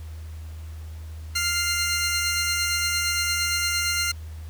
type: tone pair together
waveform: 15% pulse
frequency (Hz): 1396.9 / 2091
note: F6 / C7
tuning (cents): 0 / -2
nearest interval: perfect fifth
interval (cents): 698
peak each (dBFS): -19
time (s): 1.35-4.12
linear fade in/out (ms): 10
effects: added 79 Hz sine -34 dBFS peak until 4.49 s + pink hiss -52 dBFS RMS until 4.49 s